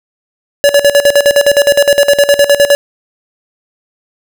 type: tone with tremolo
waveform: square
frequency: 570 Hz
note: C#5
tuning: 48 cents sharp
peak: -4 dBFS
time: 0.64-2.75 s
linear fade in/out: 0 ms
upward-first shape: square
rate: 9.7 Hz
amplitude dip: 80%
effects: none

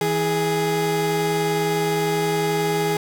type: tone pair together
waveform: 30% pulse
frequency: 162.26 / 415.3 Hz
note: E3 / G#4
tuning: -27 / 0 cents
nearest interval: octave + major third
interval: 1627 cents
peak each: -22 / -18 dBFS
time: 0.01-2.97 s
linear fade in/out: 2 ms
effects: none

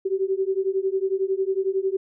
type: beating tone pair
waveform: sine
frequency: 378.8 / 389.8 Hz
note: F#4 / G4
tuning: +41 / -10 cents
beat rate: 11 Hz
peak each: -24 dBFS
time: 0.05-1.97 s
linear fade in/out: 10 ms
effects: none

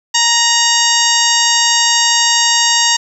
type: harmonic tone with a mistuned harmonic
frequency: 932.3 Hz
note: A#5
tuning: in tune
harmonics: 1 / 2 / 3 / 4 / 5 / 6 / 7 / 8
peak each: -18 / -18 / -18 / -18 / -18 / -18 / -18 / -18 dBFS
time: 0.14-2.97 s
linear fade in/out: 10 ms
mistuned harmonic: 3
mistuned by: +44 cents
effects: 7-bit

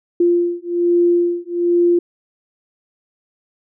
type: beating tone pair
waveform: sine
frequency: 346.9 / 348.1 Hz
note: F4 / F4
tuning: -12 / -6 cents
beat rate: 1.2 Hz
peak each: -16 dBFS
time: 0.2-1.99 s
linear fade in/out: 5 ms
effects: none

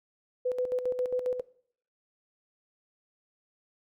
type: tone with tremolo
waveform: sine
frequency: 501 Hz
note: B4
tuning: 25 cents sharp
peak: -25 dBFS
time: 0.45-1.41 s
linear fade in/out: 10 ms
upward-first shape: square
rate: 7.4 Hz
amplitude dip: 60%
effects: noise-tail reverb RT60 0.6 s tail -21 dB re dry

